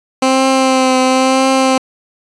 15% pulse tone with vibrato, 261.6 Hz, C4, in tune, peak -3 dBFS, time 0.22-1.78 s, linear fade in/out 5 ms, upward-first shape triangle, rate 0.98 Hz, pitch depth 26 cents each way, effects resampled to 22050 Hz

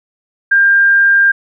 sine tone, 1598 Hz, G6, 33 cents sharp, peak -6 dBFS, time 0.51-1.32 s, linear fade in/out 10 ms, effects none

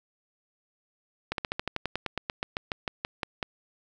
slowing click train, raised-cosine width 0.3 ms, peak -13 dBFS, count 19, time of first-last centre 1.32-3.428 s, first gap 62 ms, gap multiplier 1.07, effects none

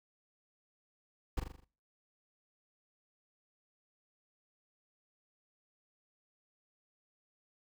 brown noise with echo, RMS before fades -33 dBFS, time 1.37-1.4 s, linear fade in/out 5 ms, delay 41 ms, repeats 6, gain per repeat -5 dB, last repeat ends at 1.646 s, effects noise-tail reverb RT60 0.4 s tail -22 dB re dry

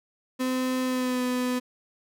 35% pulse tone with pitch glide, 256.6 to 250.2 Hz, C4 to B3, -34 to +23 cents, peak -23 dBFS, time 0.39-1.6 s, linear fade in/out 20 ms, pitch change -43 cents, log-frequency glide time 0.84-1.23 s, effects none

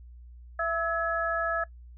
sine tone cluster, 667 / 1300 / 1687 Hz, E5 / E6 / G#6, +20 / -24 / +27 cents, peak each -30 dBFS, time 0.59-1.64 s, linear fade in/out 5 ms, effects noise-tail reverb RT60 0.1 s tail -20 dB re dry + added 60 Hz sine -45 dBFS peak until 1.97 s

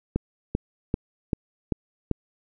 click train, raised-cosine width 3 ms, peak -10 dBFS, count 6, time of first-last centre 0.16-2.113 s, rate 2.56 Hz, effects none

